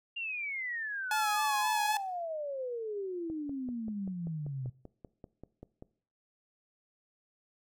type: exponential sweep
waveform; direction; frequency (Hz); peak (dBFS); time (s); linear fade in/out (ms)
sine; down; 2819 to 123.47; -34; 0.16-4.7; 10
type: tone with vibrato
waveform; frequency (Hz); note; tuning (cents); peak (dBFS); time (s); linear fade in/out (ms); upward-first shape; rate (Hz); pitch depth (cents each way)
sawtooth; 849; G#5; +38; -25; 1.11-1.97; 2; sine; 3.8; 30
type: click train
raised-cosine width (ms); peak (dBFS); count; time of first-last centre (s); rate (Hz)
2; -33; 14; 3.3-5.824; 5.15
effects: noise-tail reverb RT60 0.5 s tail -20 dB re dry